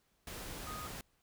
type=tone in noise; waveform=sine; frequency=1242 Hz; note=D#6; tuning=3 cents flat; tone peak=-44 dBFS; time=0.67-0.87 s; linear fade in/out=2 ms; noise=pink; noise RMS=-45 dBFS; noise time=0.27-1.01 s; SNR=-2 dB; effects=pink hiss -75 dBFS RMS until 1.22 s